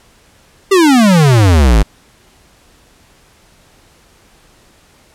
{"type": "exponential sweep", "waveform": "square", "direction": "down", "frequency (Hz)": [404.7, 48.19], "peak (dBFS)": -6, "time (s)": [0.71, 1.83], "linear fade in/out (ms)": 10, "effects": ["pink hiss -48 dBFS RMS until 5.14 s", "low-pass 11000 Hz 12 dB/octave"]}